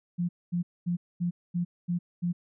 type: tone bursts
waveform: sine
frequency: 174.61 Hz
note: F3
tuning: in tune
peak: -25 dBFS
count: 7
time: 0.18-2.33 s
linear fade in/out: 20 ms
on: 110 ms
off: 230 ms
effects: none